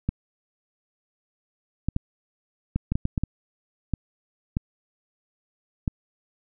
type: clicks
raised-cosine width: 5 ms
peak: -11 dBFS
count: 12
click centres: 0.09 / 1.886 / 1.964 / 2.76 / 2.92 / 2.955 / 3.054 / 3.178 / 3.236 / 3.937 / 4.569 / 5.878 s
effects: none

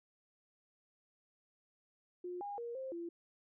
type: tone with pitch steps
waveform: sine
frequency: 357.1 / 813 / 471.4 / 527 / 340.6 Hz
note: F4 / G#5 / A#4 / C5 / F4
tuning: +39 / -37 / +19 / +12 / -43 cents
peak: -40 dBFS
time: 2.24-3.09 s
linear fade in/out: 5 ms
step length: 170 ms
effects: none

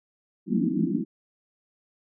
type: band-pass noise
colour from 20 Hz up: pink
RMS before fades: -25 dBFS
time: 0.46-1.05 s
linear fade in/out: 50 ms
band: 170 to 340 Hz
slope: 96 dB/octave
effects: none

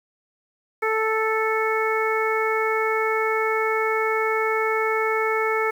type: harmonic tone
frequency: 440 Hz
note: A4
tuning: in tune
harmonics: 1 / 2 / 3 / 4 / 5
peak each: -23 / -28 / -26 / -30 / -27 dBFS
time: 0.82-5.71 s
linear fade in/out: 10 ms
effects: 8-bit

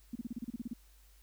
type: tone bursts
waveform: sine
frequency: 236 Hz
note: A#3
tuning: 22 cents sharp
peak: -35 dBFS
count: 11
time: 0.13-0.735 s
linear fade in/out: 5 ms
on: 25 ms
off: 33 ms
effects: added 50 Hz sine -59 dBFS peak until 1.22 s + white hiss -67 dBFS RMS until 1.22 s

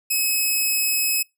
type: tone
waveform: 5% pulse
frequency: 2563 Hz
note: E7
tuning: 49 cents flat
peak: -10 dBFS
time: 0.1-1.23 s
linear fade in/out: 10 ms
effects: noise-tail reverb RT60 0.2 s tail -25 dB re dry

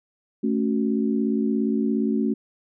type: chord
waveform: sine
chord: F# minor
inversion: first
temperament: equal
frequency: 220 / 277.2 / 370 Hz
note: A3 / C#4 / F#4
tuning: 0 / 0 / 0 cents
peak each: -22 / -25 / -28 dBFS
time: 0.43-2.34 s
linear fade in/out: 10 ms
effects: none

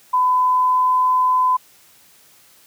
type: tone with pitch glide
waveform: sine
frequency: 1006 to 1013 Hz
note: B5 to B5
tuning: +32 to +44 cents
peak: -13 dBFS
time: 0.13-1.57 s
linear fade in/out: 10 ms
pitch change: +12 cents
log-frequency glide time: 0.25-0.96 s
effects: white hiss -51 dBFS RMS until 2.66 s + high-pass 60 Hz 12 dB/octave

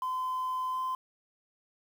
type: tone with pitch glide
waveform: sine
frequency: 1024 to 1031.7 Hz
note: C6 to C6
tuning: -38 to -25 cents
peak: -28 dBFS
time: 0.02-0.95 s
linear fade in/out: 2 ms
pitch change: +13 cents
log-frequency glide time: 0.71-0.79 s
effects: tanh soft clip ceiling -28 dBFS + 9-bit

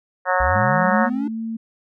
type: harmonic tone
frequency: 183.2 Hz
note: F#3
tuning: 17 cents flat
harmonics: 3 / 4 / 5 / 6 / 7 / 8 / 9 / 10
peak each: -22 / -23 / -24 / -25 / -25 / -26 / -27 / -27 dBFS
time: 0.25-1.1 s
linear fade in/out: 50 ms
type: linear sweep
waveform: triangle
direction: up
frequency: 55.7 to 296.4 Hz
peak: -20 dBFS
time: 0.4-1.28 s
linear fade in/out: 5 ms
type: tone with pitch glide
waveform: sine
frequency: 207.6 to 225.1 Hz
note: G#3 to A3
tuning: 0 to +40 cents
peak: -24 dBFS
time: 0.55-1.57 s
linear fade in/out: 10 ms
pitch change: +140 cents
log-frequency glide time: 0.65-1.41 s
effects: none

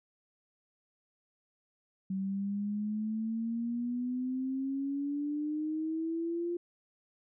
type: exponential sweep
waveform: sine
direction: up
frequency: 190 to 349.2 Hz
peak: -31 dBFS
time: 2.1-6.57 s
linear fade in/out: 5 ms
effects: none

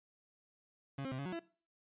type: tone with pitch steps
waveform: 30% pulse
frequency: 137.8 / 267.1 / 130.3 / 140 / 183.5 / 335.3 Hz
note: C#3 / C4 / C3 / C#3 / F#3 / E4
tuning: -10 / +36 / -7 / +18 / -14 / +30 cents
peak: -36 dBFS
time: 0.98-1.394 s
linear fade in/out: 5 ms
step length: 69 ms
effects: noise-tail reverb RT60 0.4 s tail -21 dB re dry + resampled to 8000 Hz

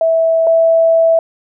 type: tone pair in turn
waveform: sine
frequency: 654 / 657.2 Hz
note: E5 / E5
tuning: -14 / -5 cents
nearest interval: unison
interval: 9 cents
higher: second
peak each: -9 / -7 dBFS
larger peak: second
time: 0.01-0.47 / 0.47-1.19 s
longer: second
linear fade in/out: 2 ms
effects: none

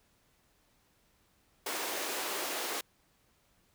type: high-pass noise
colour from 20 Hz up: pink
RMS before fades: -36 dBFS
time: 1.66-2.81 s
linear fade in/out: 5 ms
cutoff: 340 Hz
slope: 24 dB/octave
effects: pink hiss -70 dBFS RMS until 3.74 s

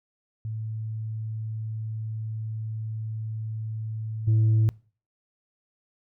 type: tone with level steps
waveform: sine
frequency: 110 Hz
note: A2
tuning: in tune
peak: -29 / -15 dBFS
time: 0.45-4.69 s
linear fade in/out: 0 ms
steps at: 4.27 s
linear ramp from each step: 10 ms
effects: noise-tail reverb RT60 0.4 s tail -25 dB re dry + tanh soft clip ceiling -16 dBFS

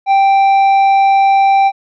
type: tone with tanh clipping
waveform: sine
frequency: 784 Hz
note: G5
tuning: in tune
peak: -8 dBFS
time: 0.06-1.72 s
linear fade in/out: 50 ms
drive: 7 dB
effects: none

